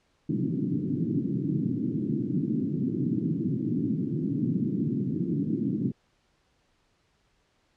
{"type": "band-pass noise", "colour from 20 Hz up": "white", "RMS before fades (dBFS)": -28, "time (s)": [0.29, 5.92], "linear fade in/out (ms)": 5, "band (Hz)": [120, 320], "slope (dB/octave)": 48, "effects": ["pink hiss -69 dBFS RMS until 7.76 s", "low-pass 6000 Hz 12 dB/octave"]}